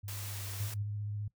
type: tone with pitch glide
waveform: sine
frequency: 100.5 to 99.52 Hz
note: G2 to G2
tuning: +44 to +27 cents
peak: -40 dBFS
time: 0.03-0.83 s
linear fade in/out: 10 ms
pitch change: -17 cents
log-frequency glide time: 0.2-0.42 s
type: high-pass noise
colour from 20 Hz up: white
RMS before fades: -44 dBFS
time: 0.08-0.74 s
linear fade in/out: 2 ms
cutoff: 160 Hz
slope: 12 dB/octave
type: tone with vibrato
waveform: sine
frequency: 103.83 Hz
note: G#2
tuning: in tune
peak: -35 dBFS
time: 0.6-1.28 s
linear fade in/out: 5 ms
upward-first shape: sine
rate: 15 Hz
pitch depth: 20 cents each way
effects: noise-tail reverb RT60 0.1 s tail -19 dB re dry